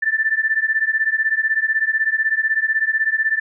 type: beating tone pair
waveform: sine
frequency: 1760 / 1776 Hz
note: A6 / A6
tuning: 0 / +16 cents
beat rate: 16 Hz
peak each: -19 dBFS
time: 0.02-3.4 s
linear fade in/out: 10 ms
effects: none